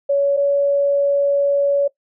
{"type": "tone pair in turn", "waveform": "sine", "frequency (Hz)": [562, 564.6], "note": ["C#5", "C#5"], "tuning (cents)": [24, 32], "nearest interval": "unison", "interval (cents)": 8, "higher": "second", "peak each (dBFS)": -13, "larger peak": "neither", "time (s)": [[0.09, 0.37], [0.37, 1.88]], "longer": "second", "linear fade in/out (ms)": 10, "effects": ["noise-tail reverb RT60 0.1 s tail -19 dB re dry"]}